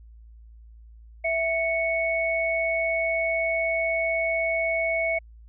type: tone pair together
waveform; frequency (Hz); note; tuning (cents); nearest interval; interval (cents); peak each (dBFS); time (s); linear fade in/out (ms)
sine; 659.3 / 2216; E5 / C#7; 0 / -1; octave + major sixth; 2099; -25; 1.24-5.19; 10
effects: added 56 Hz sine -45 dBFS peak until 5.48 s